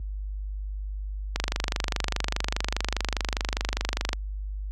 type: click train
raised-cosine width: 0.2 ms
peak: -8 dBFS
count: 70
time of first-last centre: 1.36-4.131 s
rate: 24.9 Hz
effects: added 50 Hz sine -25 dBFS peak until 4.71 s + high-pass 60 Hz 12 dB/octave